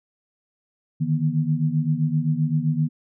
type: tone cluster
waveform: sine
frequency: 149.7 / 157.4 / 240.4 Hz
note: D3 / D#3 / B3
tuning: +33 / +20 / -46 cents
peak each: -23 / -22 / -27 dBFS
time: 1-2.89 s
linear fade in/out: 20 ms
effects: none